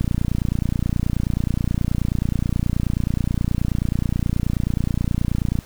click train, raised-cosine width 5 ms, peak -8 dBFS, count 165, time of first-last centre 0.01-5.588 s, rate 29.4 Hz, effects pink hiss -46 dBFS RMS until 5.65 s

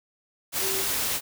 sine tone in noise, 384.2 Hz, G4, 35 cents flat, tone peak -32 dBFS, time 0.59-0.85 s, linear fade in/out 50 ms, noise white, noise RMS -27 dBFS, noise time 0.52-1.21 s, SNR -8 dB, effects none

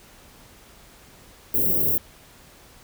white band-stop noise, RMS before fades -21 dBFS, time 1.54-1.98 s, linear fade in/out 5 ms, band 470 to 15000 Hz, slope 24 dB/octave, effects pink hiss -50 dBFS RMS until 2.83 s

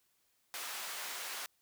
pink high-pass noise, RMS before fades -42 dBFS, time 0.54-1.46 s, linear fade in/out 0 ms, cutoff 960 Hz, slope 12 dB/octave, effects white hiss -75 dBFS RMS until 1.61 s

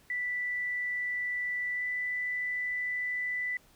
sine tone with pitch glide, 1973 to 1986.7 Hz, B6 to B6, -2 to +10 cents, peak -30 dBFS, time 0.1-3.57 s, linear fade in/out 2 ms, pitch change +12 cents, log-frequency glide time 1.74-1.83 s, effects pink hiss -62 dBFS RMS until 3.75 s

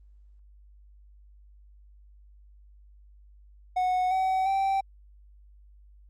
triangle tone with pitch steps, 735 / 756.1 / 777.8 Hz, F#5 / F#5 / G5, -12 / +37 / -14 cents, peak -21 dBFS, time 3.76-4.81 s, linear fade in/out 10 ms, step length 350 ms, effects added 50 Hz sine -51 dBFS peak until 6.09 s + Opus 32 kbps

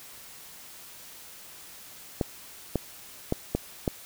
clicks, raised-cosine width 2 ms, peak -11 dBFS, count 5, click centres 2.212 / 2.757 / 3.324 / 3.55 / 3.878 s, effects white hiss -47 dBFS RMS until 4.05 s

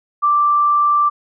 sine tone, 1174.7 Hz, D6, in tune, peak -11 dBFS, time 0.22-1.1 s, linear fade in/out 20 ms, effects none

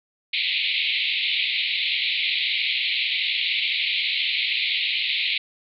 pink band-pass noise, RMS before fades -24 dBFS, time 0.33-5.38 s, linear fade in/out 5 ms, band 2100 to 4200 Hz, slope 96 dB/octave, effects none

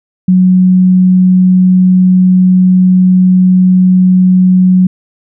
sine tone, 184.1 Hz, F#3, 8 cents flat, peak -3 dBFS, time 0.28-4.87 s, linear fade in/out 5 ms, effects none

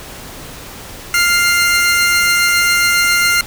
sawtooth tone pair together, 1396.9 / 2099 Hz, F6 / C7, 0 / +5 cents, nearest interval perfect fifth, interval 705 cents, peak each -10 dBFS, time 1.14-3.41 s, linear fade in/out 2 ms, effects pink hiss -32 dBFS RMS until 3.46 s

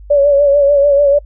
sine tone with vibrato, 569 Hz, C#5, 45 cents sharp, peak -6 dBFS, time 0.1-1.19 s, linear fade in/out 10 ms, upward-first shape sine, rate 6.8 Hz, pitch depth 44 cents each way, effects noise-tail reverb RT60 0.1 s tail -26 dB re dry + added 50 Hz sine -32 dBFS peak until 1.25 s

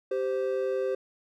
triangle tone pair together, 390 / 520.6 Hz, G4 / C5, -9 / -9 cents, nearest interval perfect fourth, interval 500 cents, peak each -27 dBFS, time 0.11-0.95 s, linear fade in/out 5 ms, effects none

